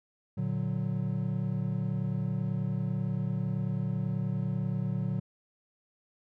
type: chord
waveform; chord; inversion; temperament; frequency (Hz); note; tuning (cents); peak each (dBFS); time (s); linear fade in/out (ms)
triangle; Bb augmented; none; equal; 116.54 / 146.83 / 185; Bb2 / D3 / F#3; 0 / 0 / 0; -31; 0.37-5.2; 10
effects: none